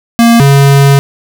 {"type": "tone pair in turn", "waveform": "square", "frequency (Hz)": [233.1, 139.28], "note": ["A#3", "C#3"], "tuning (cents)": [0, 9], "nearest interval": "major sixth", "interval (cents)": 891, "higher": "first", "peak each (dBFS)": -3, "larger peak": "neither", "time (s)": [[0.19, 0.4], [0.4, 0.99]], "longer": "second", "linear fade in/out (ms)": 0, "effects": []}